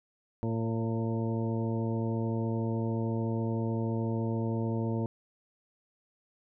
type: harmonic tone with a mistuned harmonic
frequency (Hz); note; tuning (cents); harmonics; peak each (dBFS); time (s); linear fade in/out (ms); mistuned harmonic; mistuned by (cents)
113.7; A#2; -43; 1 / 2 / 3 / 4 / 5 / 6 / 8; -31 / -33 / -37 / -39 / -42 / -46 / -44; 0.43-5.06; 0; 5; -19
effects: none